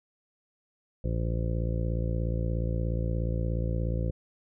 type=harmonic tone; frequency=56.9 Hz; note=A#1; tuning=41 cents flat; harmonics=1 / 2 / 3 / 4 / 5 / 6 / 7 / 8 / 9 / 10; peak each=-29 / -31 / -35 / -46 / -43 / -42 / -46 / -48 / -39 / -49 dBFS; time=1.04-4.11 s; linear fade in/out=5 ms; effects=none